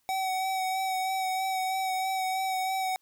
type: tone with vibrato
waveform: square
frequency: 757 Hz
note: F#5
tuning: 39 cents sharp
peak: -28 dBFS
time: 0.09-2.96 s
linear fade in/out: 0 ms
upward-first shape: sine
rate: 3.1 Hz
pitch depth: 19 cents each way
effects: white hiss -72 dBFS RMS until 3.01 s